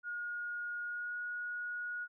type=tone with pitch glide; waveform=sine; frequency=1435 to 1450 Hz; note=F6 to F#6; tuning=+47 to -35 cents; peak=-37 dBFS; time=0.03-2.08 s; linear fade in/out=50 ms; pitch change=+18 cents; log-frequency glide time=0.84-1.16 s; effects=none